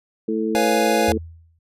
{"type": "harmonic tone", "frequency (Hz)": 110, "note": "A2", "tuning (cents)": 0, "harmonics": [2, 3, 4], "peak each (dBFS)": [-24, -24, -24], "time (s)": [0.28, 1.18], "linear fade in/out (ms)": 5}
{"type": "chord", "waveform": "square", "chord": "C# dominant seventh", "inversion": "third", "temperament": "equal", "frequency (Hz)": [493.9, 554.4, 698.5, 830.6], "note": ["B4", "C#5", "E#5", "G#5"], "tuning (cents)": [0, 0, 0, 0], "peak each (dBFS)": -24, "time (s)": [0.55, 1.12], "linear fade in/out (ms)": 0}
{"type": "tone with exponential decay", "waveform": "sine", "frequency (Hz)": 82.4, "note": "E2", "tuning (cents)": 0, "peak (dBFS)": -21, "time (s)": [1.08, 1.59], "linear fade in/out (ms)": 5, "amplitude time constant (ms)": 110}
{"effects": ["resampled to 32000 Hz"]}